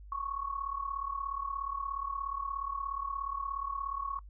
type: tone with amplitude modulation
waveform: sine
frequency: 1108.7 Hz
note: C#6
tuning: in tune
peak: -30 dBFS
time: 0.12-4.19 s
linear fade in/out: 2 ms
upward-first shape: sine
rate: 36.9 Hz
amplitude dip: 80%
effects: noise-tail reverb RT60 0.1 s tail -25 dB re dry + added 50 Hz sine -47 dBFS peak until 4.29 s